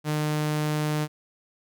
sawtooth tone, 151.6 Hz, D#3, 45 cents flat, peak -20 dBFS, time 0.04-1.08 s, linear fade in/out 50 ms, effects none

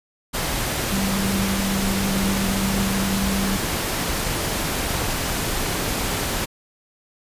sine tone in noise, 194.8 Hz, G3, 11 cents flat, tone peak -22 dBFS, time 0.91-3.58 s, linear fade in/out 20 ms, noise pink, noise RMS -24 dBFS, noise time 0.33-6.46 s, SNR -1 dB, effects resampled to 32000 Hz

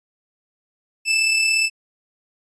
sawtooth tone with amplitude modulation, 2637 Hz, E7, in tune, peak -11 dBFS, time 1.05-1.7 s, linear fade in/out 50 ms, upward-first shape sine, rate 37.2 Hz, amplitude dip 35%, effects resampled to 22050 Hz

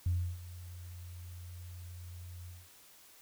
sine tone with ADSR envelope, 88.1 Hz, F2, 16 cents sharp, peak -26 dBFS, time 0.06-2.69 s, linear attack 4 ms, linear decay 310 ms, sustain -18 dB, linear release 210 ms, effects tanh soft clip ceiling -23 dBFS + white hiss -59 dBFS RMS until 3.21 s

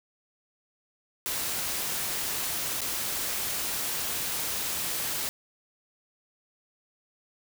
white noise with dropouts, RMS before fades -31 dBFS, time 1.26-5.29 s, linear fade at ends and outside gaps 0 ms, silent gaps 2.807-2.816 s, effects none

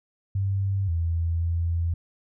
sine tone with pitch steps, 97.7 / 83.5 / 84.3 Hz, G2 / E2 / E2, -5 / +23 / +39 cents, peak -22 dBFS, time 0.35-1.94 s, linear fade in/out 5 ms, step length 530 ms, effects none

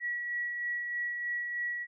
sine tone with tremolo, 1928 Hz, B6, 42 cents flat, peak -30 dBFS, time 0-1.87 s, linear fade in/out 50 ms, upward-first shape sine, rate 3.2 Hz, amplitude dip 35%, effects none

